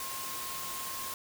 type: tone in noise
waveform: sine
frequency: 1068 Hz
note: C6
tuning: 35 cents sharp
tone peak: -42 dBFS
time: 0-1.14 s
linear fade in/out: 2 ms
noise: white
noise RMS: -39 dBFS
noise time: 0-1.14 s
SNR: -6 dB
effects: none